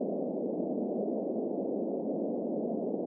pink band-pass noise, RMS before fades -33 dBFS, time 0-3.06 s, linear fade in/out 10 ms, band 200 to 650 Hz, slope 48 dB/octave, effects none

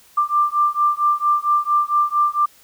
sine beating tone pair, 1183 / 1187.4 Hz, D6 / D6, +12 / +19 cents, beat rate 4.4 Hz, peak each -18 dBFS, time 0.17-2.46 s, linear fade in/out 10 ms, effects white hiss -51 dBFS RMS until 2.63 s

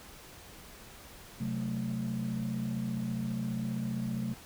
sine chord, F# diminished, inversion second, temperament equal, 130.81 / 185 / 220 Hz, C3 / F#3 / A3, 0 / 0 / 0 cents, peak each -35 / -36 / -33 dBFS, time 1.4-4.34 s, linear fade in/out 10 ms, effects tanh soft clip ceiling -26 dBFS + pink hiss -51 dBFS RMS until 4.45 s

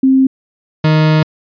sine / 40% pulse tone pair in turn, 264.7 / 155.58 Hz, C4 / D#3, +20 / 0 cents, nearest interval major sixth, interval 920 cents, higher first, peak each -6 / -7 dBFS, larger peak first, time 0.03-0.27 / 0.84-1.23 s, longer second, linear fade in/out 5 ms, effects resampled to 11025 Hz

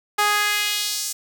sawtooth tone with high-pass filter sweep, 415.3 Hz, G#4, in tune, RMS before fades -22 dBFS, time 0.18-1.13 s, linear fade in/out 10 ms, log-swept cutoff 960 to 6900 Hz, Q 1.5, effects none

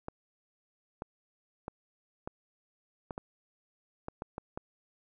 clicks, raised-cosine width 1 ms, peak -23 dBFS, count 10, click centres 0.084 / 1.021 / 1.681 / 2.275 / 3.108 / 3.179 / 4.084 / 4.221 / 4.381 / 4.575 s, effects none

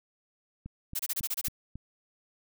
click train, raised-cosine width 5 ms, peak -28 dBFS, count 5, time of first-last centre 0.66-1.756 s, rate 3.65 Hz
blue noise bursts, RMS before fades -31 dBFS, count 8, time 0.95-1.484 s, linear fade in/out 10 ms, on 44 ms, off 26 ms
effects none

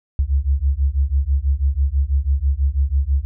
sine beating tone pair, 66.2 / 72.3 Hz, C2 / D2, +21 / -27 cents, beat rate 6.1 Hz, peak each -18 dBFS, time 0.19-3.25 s, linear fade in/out 0 ms, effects none

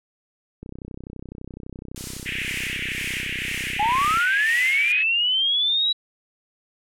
click train, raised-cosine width 3 ms, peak -23 dBFS, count 114, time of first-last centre 0.63-4.172 s, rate 31.9 Hz
blue noise with tremolo, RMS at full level -30 dBFS, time 1.96-4.92 s, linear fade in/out 0 ms, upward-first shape sine, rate 2 Hz, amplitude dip 65%
white band-pass noise, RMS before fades -29 dBFS, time 2.25-5.04 s, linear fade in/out 20 ms, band 1800 to 2900 Hz, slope 48 dB/octave
sine linear sweep, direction up, 800 to 3917 Hz, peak -18 dBFS, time 3.79-5.93 s, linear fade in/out 10 ms
effects low-pass 9000 Hz 12 dB/octave

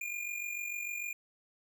square tone with amplitude modulation, 2416 Hz, D7, 48 cents sharp, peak -34 dBFS, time 0.01-1.13 s, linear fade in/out 5 ms, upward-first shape sine, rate 46.7 Hz, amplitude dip 60%, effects none

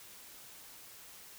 silence, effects white hiss -53 dBFS RMS until 1.38 s

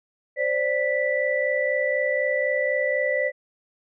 sine tone cluster, 521 / 585 / 1971 Hz, C5 / D5 / B6, -7 / -7 / -4 cents, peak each -25 dBFS, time 0.36-3.32 s, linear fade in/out 50 ms, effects none

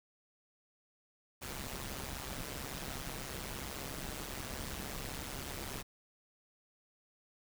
pink noise with amplitude modulation, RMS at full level -39 dBFS, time 1.41-5.83 s, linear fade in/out 20 ms, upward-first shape sine, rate 136 Hz, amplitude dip 80%, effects none

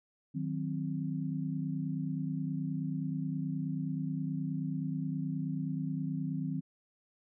sine chord, C diminished, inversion first, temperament equal, 155.56 / 185 / 261.6 Hz, Eb3 / Gb3 / C4, 0 / 0 / 0 cents, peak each -35 / -38 / -37 dBFS, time 0.34-6.61 s, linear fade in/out 20 ms, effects none

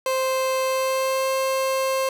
30% pulse tone with pitch glide, 523.3 to 530 Hz, C5 to C5, 0 to +22 cents, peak -18 dBFS, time 0.06-2.09 s, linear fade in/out 2 ms, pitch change +22 cents, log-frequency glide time 0.64-1.32 s, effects none

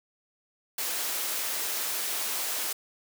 white high-pass noise, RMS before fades -31 dBFS, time 0.78-2.73 s, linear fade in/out 5 ms, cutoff 360 Hz, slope 12 dB/octave, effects none

